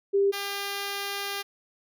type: tone pair in turn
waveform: sine / 5% pulse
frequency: 397.3 / 400.3 Hz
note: G4 / G4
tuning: +23 / +36 cents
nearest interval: unison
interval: 13 cents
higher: second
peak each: -19 dBFS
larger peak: neither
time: 0.13-0.32 / 0.32-1.43 s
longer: second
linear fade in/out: 20 ms
effects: none